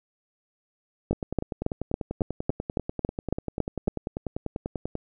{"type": "two click trains", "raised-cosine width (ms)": 2, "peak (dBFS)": [-10, -16], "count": [11, 40], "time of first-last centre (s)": [[1.11, 3.88], [1.13, 4.954]], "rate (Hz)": [3.61, 10.2], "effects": []}